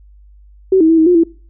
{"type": "tone with pitch steps", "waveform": "sine", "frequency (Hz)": [379.4, 320.3, 327, 318.6, 356, 332.3], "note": ["F#4", "E4", "E4", "D#4", "F4", "E4"], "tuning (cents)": [43, -50, -14, 41, 33, 14], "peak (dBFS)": -6, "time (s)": [0.72, 1.236], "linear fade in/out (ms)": 5, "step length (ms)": 86, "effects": ["noise-tail reverb RT60 0.4 s tail -22 dB re dry", "added 50 Hz sine -40 dBFS peak until 1.49 s"]}